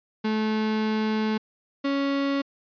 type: tone pair in turn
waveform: 35% pulse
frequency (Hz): 216.9 / 278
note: A3 / C#4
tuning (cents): -25 / +5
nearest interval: major third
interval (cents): 430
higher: second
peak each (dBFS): -21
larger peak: neither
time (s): 0.24-1.38 / 1.84-2.42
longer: first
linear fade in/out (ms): 10
effects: resampled to 11025 Hz